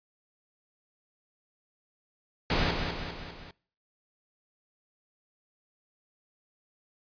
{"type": "noise with echo", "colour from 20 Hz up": "pink", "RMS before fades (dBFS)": -26, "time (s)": [2.5, 2.71], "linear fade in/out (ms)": 2, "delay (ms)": 200, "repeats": 4, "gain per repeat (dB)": -5, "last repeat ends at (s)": 3.51, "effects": ["noise-tail reverb RT60 0.5 s tail -24 dB re dry", "resampled to 11025 Hz"]}